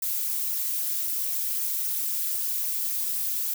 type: noise with flanger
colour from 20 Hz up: violet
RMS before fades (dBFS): -28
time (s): 0.02-3.54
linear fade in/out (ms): 5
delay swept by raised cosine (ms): 0.24 to 4.84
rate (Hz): 3.8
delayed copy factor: -0.7
effects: none